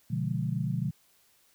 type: chord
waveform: sine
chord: B diminished seventh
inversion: none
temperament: equal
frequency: 123.47 / 146.83 / 174.61 / 207.7 Hz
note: B2 / D3 / F3 / Ab3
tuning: 0 / 0 / 0 / 0 cents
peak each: -32 / -32 / -33 / -37 dBFS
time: 0.1-0.91 s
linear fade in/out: 10 ms
effects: white hiss -65 dBFS RMS until 1.54 s